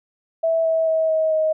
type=tone with pitch steps; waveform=sine; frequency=655 / 648.2 / 641.5 / 634.9 / 628.3 Hz; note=E5 / E5 / E5 / D#5 / D#5; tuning=-11 / -29 / -47 / +35 / +17 cents; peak=-16 dBFS; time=0.43-1.53 s; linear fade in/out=10 ms; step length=220 ms; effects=none